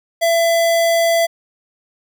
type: tone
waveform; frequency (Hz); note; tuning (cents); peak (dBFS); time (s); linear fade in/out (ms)
square; 670; E5; +28; -13; 0.21-1.27; 20
effects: none